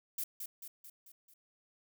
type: noise with echo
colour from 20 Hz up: violet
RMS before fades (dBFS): -37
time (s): 0.18-0.24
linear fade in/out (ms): 5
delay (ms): 220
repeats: 5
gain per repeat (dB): -5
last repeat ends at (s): 1.34
effects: none